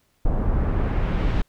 brown noise with low-pass filter sweep, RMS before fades -21 dBFS, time 0.25-1.42 s, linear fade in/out 5 ms, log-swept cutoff 840 to 3700 Hz, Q 1, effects pink hiss -66 dBFS RMS until 1.48 s

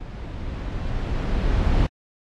brown noise with level ramp, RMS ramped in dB -34 to -18 dBFS, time 0-1.87 s, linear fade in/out 10 ms, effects low-pass 4000 Hz 12 dB/octave + AAC 64 kbps

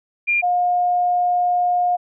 sine tone pair in turn, 2400 / 713.5 Hz, D7 / F5, +37 / +37 cents, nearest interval octave + major sixth, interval 2100 cents, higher first, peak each -15 dBFS, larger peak neither, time 0.27-0.42 / 0.42-1.97 s, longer second, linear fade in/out 20 ms, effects none

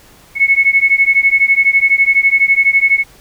sine beating tone pair, 2193 / 2205 Hz, C#7 / C#7, -19 / -10 cents, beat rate 12 Hz, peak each -11 dBFS, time 0.35-3.04 s, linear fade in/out 50 ms, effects pink hiss -44 dBFS RMS until 3.2 s

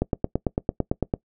click train, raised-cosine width 2 ms, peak -8 dBFS, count 11, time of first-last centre 0.02-1.139 s, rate 8.94 Hz, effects noise-tail reverb RT60 0.1 s tail -22 dB re dry

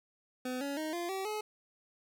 25% pulse tone with pitch steps, 253.3 / 281.1 / 311.8 / 346 / 383.9 / 426 Hz, B3 / C#4 / D#4 / F4 / G4 / G#4, +44 / +24 / +4 / -16 / -36 / +44 cents, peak -31 dBFS, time 0.45-1.41 s, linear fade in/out 5 ms, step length 160 ms, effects none

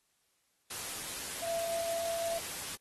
sine tone in noise, 671 Hz, E5, 31 cents sharp, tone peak -33 dBFS, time 1.42-2.39 s, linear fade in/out 10 ms, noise white, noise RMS -40 dBFS, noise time 0.7-2.76 s, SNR +4 dB, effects white hiss -75 dBFS RMS until 2.8 s + AAC 32 kbps

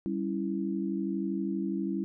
sine chord, C# diminished, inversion second, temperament equal, 196 / 277.2 / 329.6 Hz, G3 / C#4 / E4, 0 / 0 / 0 cents, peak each -32 / -35 / -33 dBFS, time 0.06-2.04 s, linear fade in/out 0 ms, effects none

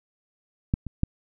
clicks, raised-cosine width 5 ms, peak -9 / -21 / -9 dBFS, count 3, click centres 0.739 / 0.867 / 1.034 s, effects none

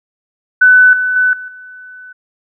sine tone with level steps, 1500 Hz, F#6, 23 cents sharp, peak -3 / -12 / -8 / -24 / -31 dBFS, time 0.61-2.13 s, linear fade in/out 10 ms, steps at 0.93 / 1.16 / 1.33 / 1.48 s, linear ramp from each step 2 ms, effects none

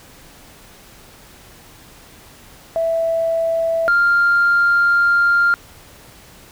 sine tone pair in turn, 659.3 / 1397 Hz, E5 / F6, 0 / 0 cents, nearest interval octave + minor second, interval 1300 cents, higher second, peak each -15 / -10 dBFS, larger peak second, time 2.76-3.88 / 3.88-5.54 s, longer second, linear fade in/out 0 ms, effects tanh soft clip ceiling -8 dBFS + pink hiss -44 dBFS RMS until 6.51 s

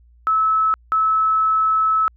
sine tone pair in turn, 1300 / 1300 Hz, E6 / E6, -24 / -24 cents, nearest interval unison, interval 0 cents, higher neither, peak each -14 dBFS, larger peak neither, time 0.27-0.74 / 0.92-2.08 s, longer second, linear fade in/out 0 ms, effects added 59 Hz sine -48 dBFS peak until 2.16 s

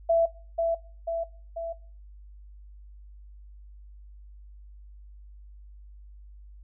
sine tone with echo, 666 Hz, E5, 18 cents sharp, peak -18 dBFS, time 0.09-0.26 s, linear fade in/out 10 ms, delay 490 ms, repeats 3, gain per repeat -4 dB, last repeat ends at 1.73 s, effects noise-tail reverb RT60 0.4 s tail -20 dB re dry + added 50 Hz sine -45 dBFS peak until 6.63 s

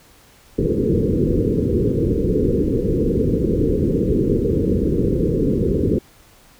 white low-pass noise, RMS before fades -18 dBFS, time 0.58-5.99 s, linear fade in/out 10 ms, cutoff 490 Hz, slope 96 dB/octave, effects pink hiss -50 dBFS RMS until 6.59 s

